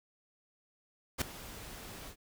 pink noise with ADSR envelope, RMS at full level -29 dBFS, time 1.18-2.16 s, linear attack 36 ms, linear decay 3 ms, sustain -18 dB, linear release 76 ms, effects none

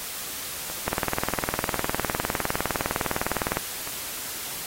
two click trains, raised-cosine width 0.5 ms, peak -9 / -19 dBFS, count 54 / 4, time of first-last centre 0.88-3.57 / 0.7-3.875 s, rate 19.7 / 0.945 Hz, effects white hiss -34 dBFS RMS until 4.66 s + AAC 48 kbps

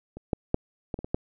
clicks, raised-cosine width 2 ms, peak -26 / -11 / -8 / -16 / -23 / -21 / -11 dBFS, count 7, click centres 0.17 / 0.332 / 0.544 / 0.942 / 0.99 / 1.045 / 1.145 s, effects none

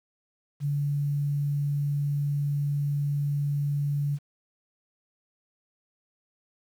sine tone, 143.8 Hz, D3, 36 cents flat, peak -24 dBFS, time 0.6-4.19 s, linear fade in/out 50 ms, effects 9-bit

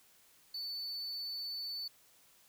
triangle tone, 4492 Hz, C#8, 22 cents sharp, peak -37 dBFS, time 0.54-1.88 s, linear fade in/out 5 ms, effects white hiss -65 dBFS RMS until 2.48 s

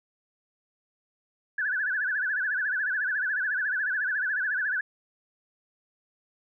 sine tone with vibrato, 1600 Hz, G6, 35 cents sharp, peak -25 dBFS, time 1.58-4.81 s, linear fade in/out 5 ms, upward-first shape sine, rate 14 Hz, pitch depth 150 cents each way, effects none

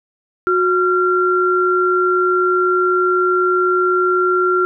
sine tone pair together, 365.2 / 1374 Hz, F#4 / F6, -23 / -29 cents, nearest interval octave + major seventh, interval 2294 cents, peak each -15 dBFS, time 0.47-4.65 s, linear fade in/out 0 ms, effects none

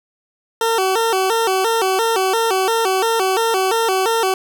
20% pulse tone with vibrato, 415.3 Hz, G#4, in tune, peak -10 dBFS, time 0.61-4.34 s, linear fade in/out 2 ms, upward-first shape square, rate 2.9 Hz, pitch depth 160 cents each way, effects none

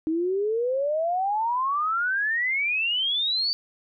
sine exponential sweep, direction up, 311 to 4629 Hz, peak -22 dBFS, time 0.07-3.53 s, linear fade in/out 0 ms, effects none

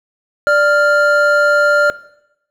triangle tone pair together, 587.8 / 1396.9 Hz, D5 / F6, +1 / 0 cents, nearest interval octave + minor third, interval 1499 cents, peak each -10 dBFS, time 0.47-1.9 s, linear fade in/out 0 ms, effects noise-tail reverb RT60 0.8 s tail -18 dB re dry

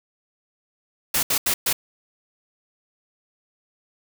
white noise bursts at uneven times, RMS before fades -21 dBFS, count 4, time 1.14-1.23 / 1.3-1.38 / 1.46-1.54 / 1.66-1.73 s, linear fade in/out 5 ms, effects none

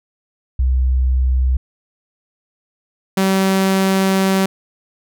sine / sawtooth tone pair in turn, 64 / 191.78 Hz, C2 / G3, -38 / -38 cents, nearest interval octave + perfect fifth, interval 1900 cents, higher second, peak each -12 / -9 dBFS, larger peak second, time 0.59-1.57 / 3.17-4.46 s, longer second, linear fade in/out 5 ms, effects none

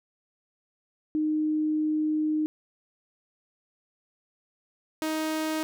sine / sawtooth tone pair in turn, 307.8 / 313.7 Hz, D#4 / D#4, -19 / +14 cents, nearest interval unison, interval 33 cents, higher second, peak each -23 / -23 dBFS, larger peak neither, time 1.15-2.46 / 5.02-5.63 s, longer first, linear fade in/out 0 ms, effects none

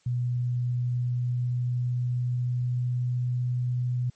sine tone with pitch glide, 122.8 to 123.87 Hz, B2 to B2, -9 to +6 cents, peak -24 dBFS, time 0.06-4.1 s, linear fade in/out 5 ms, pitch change +15 cents, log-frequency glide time 0.57-3.43 s, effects white hiss -65 dBFS RMS until 4.15 s + MP3 32 kbps

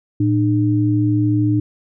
sine tone pair together, 113.2 / 302.2 Hz, A2 / D4, +50 / +50 cents, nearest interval octave + perfect fourth, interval 1700 cents, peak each -16 dBFS, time 0.2-1.6 s, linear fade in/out 5 ms, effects none

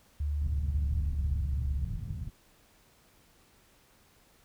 sine tone with pitch glide, 73.42 to 70.02 Hz, D2 to C#2, 0 to +18 cents, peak -28 dBFS, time 0.2-1.85 s, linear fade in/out 5 ms, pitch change -82 cents, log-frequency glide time 0.39-1.62 s
white low-pass noise, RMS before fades -36 dBFS, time 0.41-2.3 s, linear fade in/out 10 ms, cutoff 130 Hz, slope 24 dB/octave
effects pink hiss -63 dBFS RMS until 4.44 s

